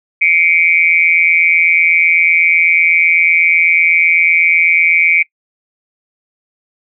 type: tone with amplitude modulation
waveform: sine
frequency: 2289 Hz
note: D7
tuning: 45 cents flat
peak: -3 dBFS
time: 0.21-5.23 s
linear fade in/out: 10 ms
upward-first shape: sine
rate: 168 Hz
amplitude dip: 100%
effects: noise-tail reverb RT60 0.1 s tail -22 dB re dry